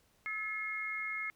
harmonic tone, 430.4 Hz, A4, 38 cents flat, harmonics 3 / 4 / 5, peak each -44 / -45 / -36 dBFS, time 0.26-1.3 s, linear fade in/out 0 ms, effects pink hiss -70 dBFS RMS until 1.35 s

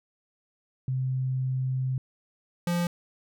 sine / square tone pair in turn, 130.1 / 173.66 Hz, C3 / F3, -9 / -9 cents, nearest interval perfect fourth, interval 500 cents, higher second, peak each -25 dBFS, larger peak neither, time 0.88-1.98 / 2.67-2.87 s, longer first, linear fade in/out 2 ms, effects none

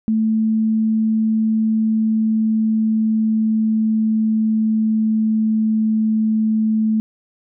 sine tone with pitch glide, 220 to 218.5 Hz, A3 to A3, 0 to -12 cents, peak -14 dBFS, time 0.08-7 s, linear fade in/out 0 ms, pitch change -12 cents, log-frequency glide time 1.64-5.94 s, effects none

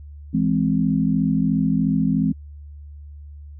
sine chord, E augmented, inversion none, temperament equal, 164.81 / 207.7 / 261.6 Hz, E3 / G#3 / B#3, 0 / 0 / 0 cents, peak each -21 dBFS, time 0.33-2.33 s, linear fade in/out 20 ms, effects added 73 Hz sine -36 dBFS peak until 3.59 s

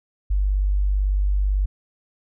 sine tone, 49.01 Hz, G1, in tune, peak -17 dBFS, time 0.3-1.66 s, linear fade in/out 10 ms, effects none

